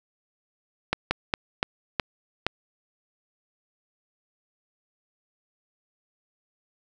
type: slowing click train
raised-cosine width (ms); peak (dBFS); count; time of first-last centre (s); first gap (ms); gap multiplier
0.3; -6; 6; 0.93-2.466; 180; 1.27
effects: none